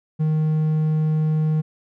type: tone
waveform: triangle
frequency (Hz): 155.56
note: D#3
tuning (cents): 0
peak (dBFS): -15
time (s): 0.19-1.62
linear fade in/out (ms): 20
effects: none